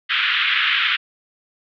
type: band-pass noise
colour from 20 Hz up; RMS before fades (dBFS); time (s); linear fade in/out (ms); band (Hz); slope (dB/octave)
white; -19; 0.09-0.97; 20; 1300 to 3400; 48
effects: none